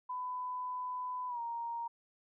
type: tone with pitch glide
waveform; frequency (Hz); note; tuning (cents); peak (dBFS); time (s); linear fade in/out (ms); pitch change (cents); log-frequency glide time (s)
sine; 1001 to 934; B5 to A#5; +23 to +3; -36; 0.09-1.88; 10; -120; 1.28-1.4
effects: none